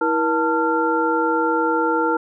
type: tone cluster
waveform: sine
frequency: 325.7 / 476.8 / 890 / 1380 Hz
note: E4 / A#4 / A5 / F6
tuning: -21 / +39 / +20 / -21 cents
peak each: -22 dBFS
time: 0.01-2.17 s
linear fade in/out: 5 ms
effects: none